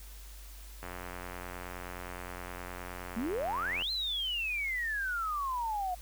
click train, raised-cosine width 0.5 ms, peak -26 dBFS, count 269, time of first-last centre 0.83-3.821 s, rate 89.6 Hz
sine exponential two-way sweep, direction up then down, 207 to 4186 to 707 Hz, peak -31 dBFS, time 3.16-5.95 s, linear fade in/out 10 ms, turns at 3.91 s
effects added 50 Hz sine -46 dBFS peak until 6.01 s + white hiss -54 dBFS RMS until 6.01 s

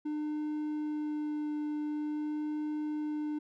triangle tone with vibrato, 300.9 Hz, D4, 42 cents sharp, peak -30 dBFS, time 0.05-3.39 s, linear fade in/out 10 ms, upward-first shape sine, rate 0.47 Hz, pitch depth 9 cents each way, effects none

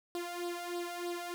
sawtooth tone with flanger, 349.2 Hz, F4, in tune, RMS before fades -39 dBFS, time 0.15-1.34 s, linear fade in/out 0 ms, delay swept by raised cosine 0.22 to 1.42 ms, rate 3.2 Hz, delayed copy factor +0.7, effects 10-bit

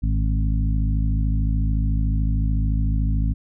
harmonic tone with a mistuned harmonic, 53.7 Hz, A1, 41 cents flat, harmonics 1 / 2 / 3 / 4 / 5, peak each -19 / -25 / -29 / -31 / -33 dBFS, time 0.02-3.34 s, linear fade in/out 20 ms, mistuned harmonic 3, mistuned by -44 cents, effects none

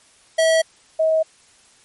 square / sine tone pair in turn, 647 / 637.4 Hz, E5 / D#5, -32 / +42 cents, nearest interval unison, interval 26 cents, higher first, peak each -14 dBFS, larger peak neither, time 0.38-0.62 / 0.99-1.23 s, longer neither, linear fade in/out 10 ms, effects white hiss -53 dBFS RMS until 1.84 s + MP3 48 kbps

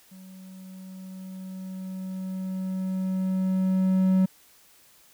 triangle tone with level ramp, 187.8 Hz, F#3, 26 cents sharp, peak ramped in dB -42 to -15 dBFS, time 0.11-4.26 s, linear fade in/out 10 ms, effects white hiss -57 dBFS RMS until 5.13 s

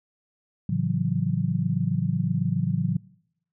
sine chord, F# minor seventh, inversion first, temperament just, 111 / 138.75 / 166.5 / 185 Hz, A2 / C#3 / E3 / F#3, +16 / +2 / +18 / 0 cents, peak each -29 / -27 / -27 / -27 dBFS, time 0.69-2.97 s, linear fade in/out 5 ms, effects noise-tail reverb RT60 0.7 s tail -22 dB re dry

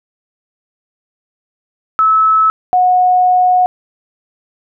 sine tone pair in turn, 1300 / 729.6 Hz, E6 / F#5, -24 / -24 cents, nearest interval minor seventh, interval 1000 cents, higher first, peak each -7 dBFS, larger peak neither, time 1.99-2.5 / 2.73-3.66 s, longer second, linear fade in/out 0 ms, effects none

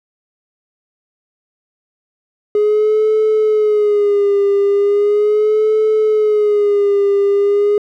triangle tone with vibrato, 416.7 Hz, G#4, 6 cents sharp, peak -7 dBFS, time 2.55-7.78 s, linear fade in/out 2 ms, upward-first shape sine, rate 0.38 Hz, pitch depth 68 cents each way, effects tanh soft clip ceiling -6 dBFS

